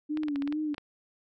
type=tone with vibrato; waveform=sine; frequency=293.7 Hz; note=D4; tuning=in tune; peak=-28 dBFS; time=0.09-0.75 s; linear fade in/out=20 ms; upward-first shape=sine; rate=2.4 Hz; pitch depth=87 cents each way
type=clicks; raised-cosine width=0.3 ms; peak=-24 dBFS; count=9; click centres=0.173 / 0.234 / 0.284 / 0.359 / 0.422 / 0.476 / 0.525 / 0.744 / 0.781 s
effects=none